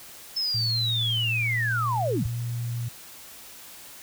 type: linear sweep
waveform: sine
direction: down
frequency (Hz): 5274 to 43.3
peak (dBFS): -24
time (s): 0.36-2.27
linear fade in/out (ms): 10
type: tone with pitch glide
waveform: sine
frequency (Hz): 114.8 to 118.71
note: A#2 to A#2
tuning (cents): -26 to +32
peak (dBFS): -27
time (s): 0.54-2.89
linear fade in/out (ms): 10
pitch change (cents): +58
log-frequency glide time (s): 1.08-2.46
effects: white hiss -45 dBFS RMS until 4.02 s

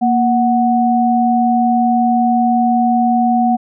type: tone pair together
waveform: sine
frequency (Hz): 234.6 / 740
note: A#3 / F#5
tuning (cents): +11 / 0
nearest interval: octave + minor sixth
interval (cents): 1989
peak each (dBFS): -13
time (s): 0.01-3.57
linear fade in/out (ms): 20
effects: none

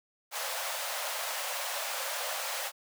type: high-pass noise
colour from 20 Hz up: pink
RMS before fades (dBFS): -35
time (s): 0.31-2.72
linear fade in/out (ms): 50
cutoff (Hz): 510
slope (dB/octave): 96
effects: none

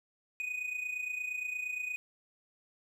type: tone with amplitude modulation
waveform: triangle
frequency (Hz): 2489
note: D#7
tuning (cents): 0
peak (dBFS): -30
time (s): 0.4-1.96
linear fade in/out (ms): 0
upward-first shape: sine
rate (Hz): 28.6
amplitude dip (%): 65
effects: none

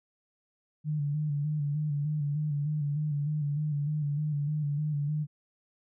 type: tone with vibrato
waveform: sine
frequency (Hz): 148.1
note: D3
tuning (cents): +15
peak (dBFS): -27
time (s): 0.84-5.27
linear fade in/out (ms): 50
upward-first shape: square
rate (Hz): 3.3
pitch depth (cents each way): 44
effects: none

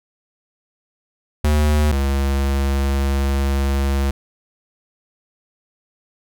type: tone pair in turn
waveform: square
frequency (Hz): 75 / 68.81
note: D2 / C#2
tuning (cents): +37 / -12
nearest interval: minor second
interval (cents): 149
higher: first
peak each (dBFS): -14 / -17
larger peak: first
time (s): 1.44-1.92 / 1.92-4.11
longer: second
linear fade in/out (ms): 5
effects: none

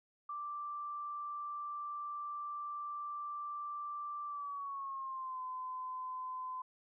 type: tone with pitch glide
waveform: sine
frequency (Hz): 1174.7 to 1022.6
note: D6 to C6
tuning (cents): 0 to -40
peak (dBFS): -39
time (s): 0.29-6.62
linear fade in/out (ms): 5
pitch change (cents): -240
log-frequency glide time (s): 4.26-5.41
effects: none

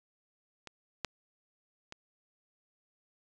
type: clicks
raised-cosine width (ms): 0.2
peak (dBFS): -27 / -15 / -26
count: 3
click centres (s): 0.673 / 1.047 / 1.924
effects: resampled to 22050 Hz

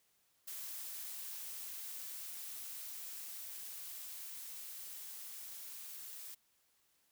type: noise with level ramp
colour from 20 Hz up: blue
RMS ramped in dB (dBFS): -45 to -49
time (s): 0.47-6.35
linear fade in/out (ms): 10
effects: white hiss -75 dBFS RMS until 7.11 s

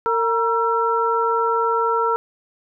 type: tone cluster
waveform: sine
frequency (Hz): 456.8 / 946 / 1344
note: A#4 / A#5 / E6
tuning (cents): -35 / +25 / +33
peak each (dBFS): -21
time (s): 0.06-2.16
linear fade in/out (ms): 0
effects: none

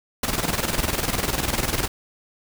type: noise with tremolo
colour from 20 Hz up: pink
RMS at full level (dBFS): -22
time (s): 0.23-1.88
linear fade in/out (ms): 5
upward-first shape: square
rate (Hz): 20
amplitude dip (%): 65
effects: none

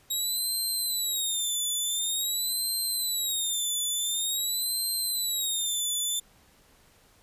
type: tone with vibrato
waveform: 15% pulse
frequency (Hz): 3797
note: A#7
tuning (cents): +31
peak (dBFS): -20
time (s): 0.1-6.2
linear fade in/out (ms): 10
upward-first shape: sine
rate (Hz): 0.47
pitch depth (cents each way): 150
effects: pink hiss -60 dBFS RMS until 7.22 s + resampled to 32000 Hz

